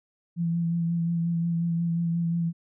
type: tone with vibrato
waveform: sine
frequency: 168.7 Hz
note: E3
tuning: 40 cents sharp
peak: -23 dBFS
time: 0.36-2.53 s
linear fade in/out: 50 ms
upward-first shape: sine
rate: 5.6 Hz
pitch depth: 21 cents each way
effects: none